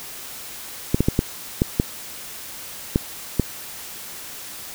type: clicks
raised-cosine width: 3 ms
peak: -3 dBFS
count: 8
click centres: 0.945 / 1.006 / 1.085 / 1.191 / 1.619 / 1.799 / 2.959 / 3.397 s
effects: white hiss -36 dBFS RMS until 4.74 s